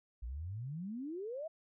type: exponential sweep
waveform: sine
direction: up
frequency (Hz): 54.4 to 666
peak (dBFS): -39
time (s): 0.22-1.48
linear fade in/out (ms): 10
effects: none